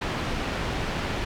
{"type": "low-pass noise", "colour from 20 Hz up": "pink", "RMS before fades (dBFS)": -29, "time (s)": [0.01, 1.25], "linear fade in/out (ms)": 10, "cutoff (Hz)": 3400, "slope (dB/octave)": 12, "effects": []}